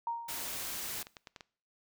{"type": "tone with exponential decay", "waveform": "sine", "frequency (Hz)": 932.3, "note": "A#5", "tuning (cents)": 0, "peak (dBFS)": -30, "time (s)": [0.07, 0.67], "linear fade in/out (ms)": 2, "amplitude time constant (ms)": 130}
{"type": "noise", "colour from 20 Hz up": "white", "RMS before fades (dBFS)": -39, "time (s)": [0.28, 1.03], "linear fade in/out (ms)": 10}
{"type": "clicks", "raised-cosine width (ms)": 0.2, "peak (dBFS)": -29, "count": 7, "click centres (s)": [0.963, 1.028, 1.069, 1.168, 1.272, 1.362, 1.408]}
{"effects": ["noise-tail reverb RT60 0.5 s tail -22 dB re dry"]}